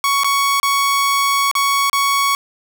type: tone with dropouts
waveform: sawtooth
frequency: 1115 Hz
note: C#6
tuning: 10 cents sharp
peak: -10 dBFS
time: 0.04-2.35 s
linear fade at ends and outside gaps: 1 ms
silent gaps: 0.235-0.244 / 0.6-0.63 / 1.514-1.552 / 1.898-1.93 s
effects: none